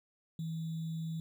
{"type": "tone with sample-and-hold", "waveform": "sine", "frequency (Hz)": 162.1, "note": "E3", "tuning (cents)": -29, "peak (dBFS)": -35, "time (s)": [0.39, 1.2], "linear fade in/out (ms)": 2, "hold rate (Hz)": 3675, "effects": []}